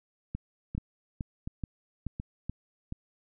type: two click trains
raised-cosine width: 5 ms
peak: -21 / -23 dBFS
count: 6 / 4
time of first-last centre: 0.35-2.496 / 0.75-2.924 s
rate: 2.33 / 1.38 Hz
effects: none